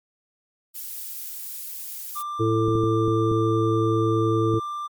violet noise, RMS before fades -34 dBFS, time 0.74-2.23 s, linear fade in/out 20 ms
triangle tone, 1185 Hz, D6, 15 cents sharp, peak -26 dBFS, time 2.15-4.88 s, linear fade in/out 20 ms
harmonic tone, 111.2 Hz, A2, 19 cents sharp, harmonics 1 / 3 / 4, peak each -23 / -22 / -24 dBFS, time 2.39-4.6 s, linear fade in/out 20 ms
clicks, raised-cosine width 3 ms, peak -17 dBFS, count 6, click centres 2.683 / 2.754 / 2.838 / 3.081 / 3.316 / 4.541 s
effects MP3 96 kbps

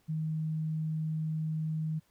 sine tone, 157.2 Hz, D#3, 18 cents sharp, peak -30 dBFS, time 0.08-2 s, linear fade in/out 20 ms, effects pink hiss -70 dBFS RMS until 2.1 s

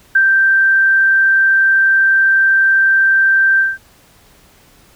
sine tone with ADSR envelope, 1568 Hz, G6, in tune, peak -6 dBFS, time 0.15-3.78 s, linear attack 7 ms, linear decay 60 ms, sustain -2 dB, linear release 190 ms, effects pink hiss -48 dBFS RMS until 4.95 s

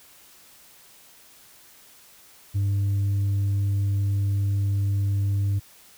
triangle tone with tanh clipping, 99.7 Hz, G2, 30 cents sharp, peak -21 dBFS, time 2.54-5.6 s, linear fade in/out 20 ms, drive 7 dB, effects white hiss -52 dBFS RMS until 5.97 s

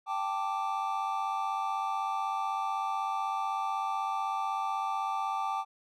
triangle chord, G suspended second, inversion none, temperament equal, 784 / 880 / 1174.7 Hz, G5 / A5 / D6, 0 / 0 / 0 cents, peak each -32 / -33 / -32 dBFS, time 0.06-5.65 s, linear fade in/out 50 ms, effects none

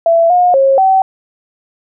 sine tone with pitch steps, 668 / 717 / 541 / 765 Hz, E5 / F5 / C#5 / G5, +23 / +45 / -42 / -42 cents, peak -6 dBFS, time 0.06-1.02 s, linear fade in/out 2 ms, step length 240 ms, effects none

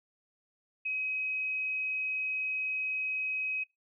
sine tone, 2536 Hz, D#7, 32 cents sharp, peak -30 dBFS, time 0.85-3.64 s, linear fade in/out 10 ms, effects noise-tail reverb RT60 0.2 s tail -24 dB re dry

